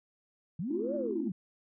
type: linear two-way sweep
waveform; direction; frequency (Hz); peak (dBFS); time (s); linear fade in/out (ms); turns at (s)
sine; up then down; 144 to 601 to 166.5; -32; 0.59-1.32; 5; 0.95
type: chord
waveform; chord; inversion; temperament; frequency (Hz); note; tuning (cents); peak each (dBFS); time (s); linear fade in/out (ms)
sine; F major seventh; first; equal; 220 / 261.6 / 329.6 / 349.2; A3 / C4 / E4 / F4; 0 / 0 / 0 / 0; -39; 0.7-1.3; 10
effects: tanh soft clip ceiling -19 dBFS